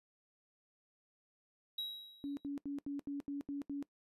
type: tone with exponential decay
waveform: triangle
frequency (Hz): 3852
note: B7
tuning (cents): -44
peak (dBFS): -34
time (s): 1.78-2.47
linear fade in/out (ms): 5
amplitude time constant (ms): 150
type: tone bursts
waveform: sine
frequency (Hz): 283.1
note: C#4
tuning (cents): +37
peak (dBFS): -37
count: 8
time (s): 2.24-3.826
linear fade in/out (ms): 0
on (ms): 130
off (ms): 78
effects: noise-tail reverb RT60 0.1 s tail -20 dB re dry + resampled to 32000 Hz